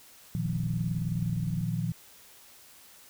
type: chord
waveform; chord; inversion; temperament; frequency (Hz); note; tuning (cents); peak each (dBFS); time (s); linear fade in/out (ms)
sine; Bb suspended fourth; none; just; 116.54 / 155.39 / 174.81; Bb2 / Eb3 / F3; 0 / -2 / +2; -32; 0.35-1.92; 0
type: click train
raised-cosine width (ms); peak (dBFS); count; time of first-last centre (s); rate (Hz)
5; -30; 34; 0.46-1.61; 28.7
effects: white hiss -54 dBFS RMS until 3.09 s